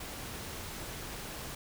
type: noise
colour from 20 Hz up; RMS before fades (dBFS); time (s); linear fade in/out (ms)
pink; -42; 0-1.55; 5
effects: none